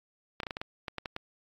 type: clicks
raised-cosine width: 0.3 ms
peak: -19 dBFS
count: 10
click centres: 0.402 / 0.433 / 0.468 / 0.508 / 0.569 / 0.615 / 0.882 / 0.983 / 1.058 / 1.164 s
effects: AAC 48 kbps